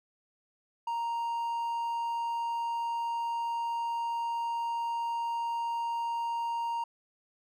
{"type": "tone", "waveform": "triangle", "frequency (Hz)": 932.3, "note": "A#5", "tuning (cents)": 0, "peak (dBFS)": -28, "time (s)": [0.87, 6.84], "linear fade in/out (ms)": 5, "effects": []}